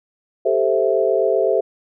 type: chord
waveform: sine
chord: A minor seventh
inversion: third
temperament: equal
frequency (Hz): 392 / 440 / 523.3 / 659.3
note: G4 / A4 / C5 / E5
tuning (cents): 0 / 0 / 0 / 0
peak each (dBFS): -20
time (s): 0.45-1.61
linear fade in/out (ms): 10
effects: none